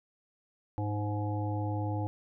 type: harmonic tone with a mistuned harmonic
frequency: 103.83 Hz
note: G#2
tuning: in tune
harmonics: 1 / 3 / 5 / 7 / 8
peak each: -31 / -37 / -42 / -43 / -40 dBFS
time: 0.78-2.07 s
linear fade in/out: 0 ms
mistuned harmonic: 8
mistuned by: +30 cents
effects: none